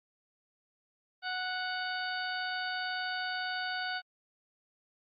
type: harmonic tone with a mistuned harmonic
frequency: 738 Hz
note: F#5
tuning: 5 cents flat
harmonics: 1 / 2 / 3 / 4 / 5 / 6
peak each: -38 / -35 / -46 / -43 / -45 / -42 dBFS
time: 1.22-4.02 s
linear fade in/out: 50 ms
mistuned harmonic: 6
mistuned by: +44 cents
effects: MP3 32 kbps